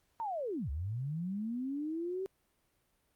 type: linear two-way sweep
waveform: sine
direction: down then up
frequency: 940 to 64.3 to 388.6 Hz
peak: -34 dBFS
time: 0.2-2.26 s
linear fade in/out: 0 ms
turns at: 0.7 s
effects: pink hiss -75 dBFS RMS until 3.15 s + Opus 48 kbps